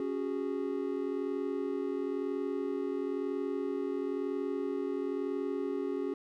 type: chord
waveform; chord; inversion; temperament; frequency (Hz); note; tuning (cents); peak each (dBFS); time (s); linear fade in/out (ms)
triangle; C# suspended fourth; none; equal with one note detuned; 277.2 / 370 / 411; C#4 / F#4 / G#4; 0 / 0 / -18; -34; 0-6.14; 2
effects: none